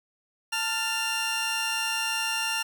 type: tone cluster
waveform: 20% pulse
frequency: 889 / 1395 / 2790 Hz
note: A5 / F6 / F7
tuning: +18 / -2 / -2 cents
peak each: -27 dBFS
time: 0.52-2.63 s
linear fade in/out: 10 ms
effects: none